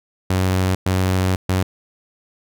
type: tone bursts at uneven times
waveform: sawtooth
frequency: 93.2 Hz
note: F#2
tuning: 13 cents sharp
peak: -12 dBFS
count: 3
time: 0.3-0.75 / 0.86-1.36 / 1.49-1.63 s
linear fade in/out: 5 ms
effects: none